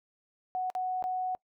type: tone with dropouts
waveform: sine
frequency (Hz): 740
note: F#5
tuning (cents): 0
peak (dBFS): -29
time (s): 0.55-1.35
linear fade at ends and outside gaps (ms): 0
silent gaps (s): 0.701-0.751 / 1.025-1.04
effects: noise-tail reverb RT60 0.1 s tail -25 dB re dry